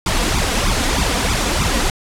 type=noise with flanger; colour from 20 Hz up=pink; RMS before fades=-17 dBFS; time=0.06-1.9 s; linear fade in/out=2 ms; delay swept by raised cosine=0.82 to 4.22 ms; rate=3.2 Hz; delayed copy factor=+0.95; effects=low-pass 9000 Hz 12 dB/octave